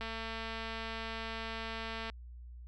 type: click train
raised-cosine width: 0.3 ms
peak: -25 dBFS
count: 471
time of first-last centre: 0.01-2.099 s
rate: 225 Hz
effects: added 60 Hz sine -46 dBFS peak until 2.67 s